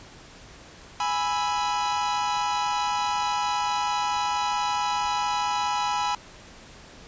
45% pulse chord, E major, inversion first, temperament equal, 830.6 / 987.8 / 1318.5 Hz, G#5 / B5 / E6, 0 / 0 / 0 cents, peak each -27 / -27 / -32 dBFS, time 1-6.15 s, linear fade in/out 2 ms, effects pink hiss -47 dBFS RMS until 7.07 s + resampled to 16000 Hz

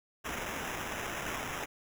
white noise with sample-and-hold, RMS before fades -38 dBFS, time 0.24-1.66 s, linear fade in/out 20 ms, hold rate 4410 Hz, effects none

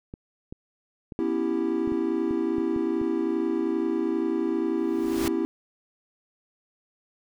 clicks, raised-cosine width 3 ms, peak -24 dBFS, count 9, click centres 0.139 / 0.525 / 1.122 / 1.875 / 1.921 / 2.309 / 2.583 / 2.763 / 3.015 s
triangle chord, C# half-diminished seventh, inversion third, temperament equal, 246.9 / 277.2 / 329.6 / 392 Hz, B3 / C#4 / E4 / G4, 0 / 0 / 0 / 0 cents, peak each -29 / -30 / -24 / -28 dBFS, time 1.19-5.45 s, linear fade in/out 0 ms
pink noise with exponential growth, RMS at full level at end -29 dBFS, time 4.77-5.28 s, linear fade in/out 1 ms, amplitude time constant 110 ms
effects none

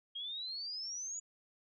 sine exponential sweep, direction up, 3220 to 6930 Hz, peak -39 dBFS, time 0.15-1.2 s, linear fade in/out 10 ms, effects none

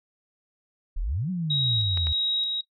sine exponential two-way sweep, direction up then down, 30.36 to 190 to 75.2 Hz, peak -25 dBFS, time 0.96-2.13 s, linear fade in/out 10 ms, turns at 1.3 s
sine tone with tremolo, 3811 Hz, A#7, 38 cents sharp, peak -23 dBFS, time 1.5-2.61 s, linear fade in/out 5 ms, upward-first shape square, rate 1.6 Hz, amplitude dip 30%
clicks, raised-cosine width 0.3 ms, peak -20 dBFS, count 2, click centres 1.974 / 2.07 s
effects noise-tail reverb RT60 0.1 s tail -17 dB re dry

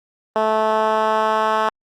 10% pulse tone with band-pass filter sweep, 217.9 Hz, A3, 17 cents flat, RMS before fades -18 dBFS, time 0.36-1.69 s, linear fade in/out 0 ms, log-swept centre 690 to 1100 Hz, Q 1.2, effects Opus 32 kbps

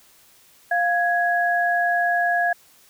sine tone pair together, 700 / 1665 Hz, F5 / G#6, +4 / +4 cents, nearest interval octave + minor third, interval 1500 cents, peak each -20 / -21 dBFS, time 0.71-2.53 s, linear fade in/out 5 ms, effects white hiss -54 dBFS RMS until 2.89 s

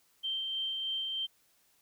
sine tone with tremolo, 3136 Hz, G7, in tune, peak -31 dBFS, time 0.23-1.27 s, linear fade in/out 20 ms, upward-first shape sine, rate 3.2 Hz, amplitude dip 25%, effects white hiss -69 dBFS RMS until 1.81 s

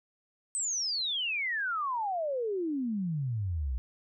sine exponential sweep, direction down, 8340 to 58.8 Hz, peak -29 dBFS, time 0.55-3.78 s, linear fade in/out 0 ms, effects none

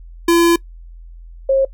square / sine tone pair in turn, 339.4 / 538.8 Hz, F4 / C#5, -49 / -49 cents, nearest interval minor sixth, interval 800 cents, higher second, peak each -10 dBFS, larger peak neither, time 0.28-0.56 / 1.49-1.65 s, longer first, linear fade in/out 5 ms, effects noise-tail reverb RT60 0.1 s tail -22 dB re dry + added 42 Hz sine -34 dBFS peak until 1.73 s

